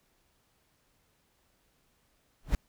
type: noise with exponential growth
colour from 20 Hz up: brown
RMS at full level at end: -21 dBFS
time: 2.43-2.55 s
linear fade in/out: 2 ms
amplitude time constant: 25 ms
effects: pink hiss -71 dBFS RMS until 2.68 s